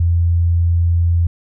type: tone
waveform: sine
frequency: 85.2 Hz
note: F2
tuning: 42 cents flat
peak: -11 dBFS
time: 0-1.27 s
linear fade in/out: 5 ms
effects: none